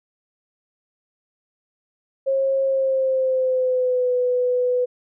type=tone with pitch glide; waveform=sine; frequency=539 to 497.1 Hz; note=C#5 to B4; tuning=-49 to +11 cents; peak=-17 dBFS; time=2.26-4.86 s; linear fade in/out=20 ms; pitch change=-140 cents; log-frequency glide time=2.64-4.14 s; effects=none